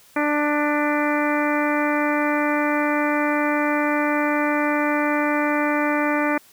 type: harmonic tone with a mistuned harmonic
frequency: 295.8 Hz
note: D4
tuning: 13 cents sharp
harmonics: 1 / 2 / 3 / 4 / 5 / 6 / 7 / 8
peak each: -22 / -25 / -27 / -28 / -29 / -30 / -30 / -31 dBFS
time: 0.16-6.38 s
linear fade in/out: 5 ms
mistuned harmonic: 7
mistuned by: -37 cents
effects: white hiss -52 dBFS RMS until 6.52 s